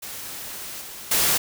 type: noise with level steps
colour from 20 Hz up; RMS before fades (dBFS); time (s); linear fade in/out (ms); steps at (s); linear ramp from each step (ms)
white; -35 / -38 / -20; 0.02-1.38; 10; 0.81 / 1.11; 5
effects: none